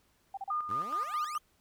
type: tone bursts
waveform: sine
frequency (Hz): 784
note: G5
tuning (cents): 0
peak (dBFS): -35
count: 3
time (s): 0.34-0.509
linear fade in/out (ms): 5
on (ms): 33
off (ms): 35
type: tone with tremolo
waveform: sine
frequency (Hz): 1217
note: D#6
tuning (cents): -39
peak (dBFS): -29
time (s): 0.5-1.38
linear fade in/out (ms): 5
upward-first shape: square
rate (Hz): 4.7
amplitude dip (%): 55
type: exponential sweep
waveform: 15% pulse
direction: up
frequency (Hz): 85.3 to 3322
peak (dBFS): -38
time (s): 0.68-1.39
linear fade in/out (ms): 20
effects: pink hiss -70 dBFS RMS until 1.6 s